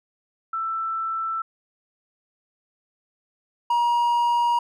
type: tone pair in turn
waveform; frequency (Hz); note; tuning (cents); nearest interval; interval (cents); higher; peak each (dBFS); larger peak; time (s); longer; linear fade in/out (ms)
sine / triangle; 1329 / 951.5; E6 / A#5; +14 / +35; tritone; 579; first; -24 / -16; second; 0.53-1.42 / 3.7-4.59; neither; 5
effects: none